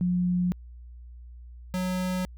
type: tone pair in turn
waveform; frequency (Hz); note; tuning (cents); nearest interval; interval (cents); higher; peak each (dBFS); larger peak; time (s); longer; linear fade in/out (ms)
sine / square; 178.9 / 183.61; F3 / F#3; +42 / -13; unison; 45; second; -22 / -27; first; 0.01-0.52 / 1.74-2.25; neither; 0
effects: added 60 Hz sine -42 dBFS peak until 2.37 s